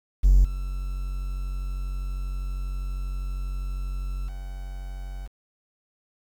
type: tone with level steps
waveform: triangle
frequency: 46.25 Hz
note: F#1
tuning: in tune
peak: -10 / -25 / -30 dBFS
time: 0.23-5.28 s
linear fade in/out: 20 ms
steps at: 0.44 / 4.28 s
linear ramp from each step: 10 ms
effects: tanh soft clip ceiling -7 dBFS + 8-bit